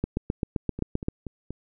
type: two click trains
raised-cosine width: 3 ms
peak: -21 / -12 dBFS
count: 4 / 9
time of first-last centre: 0.79-1.506 / 0.04-1.084 s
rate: 4.19 / 7.66 Hz
effects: none